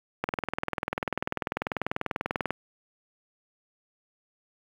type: click train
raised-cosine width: 0.5 ms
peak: -12 dBFS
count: 47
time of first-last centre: 0.24-2.506 s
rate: 20.3 Hz
effects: high-pass 100 Hz 12 dB/octave + 8-bit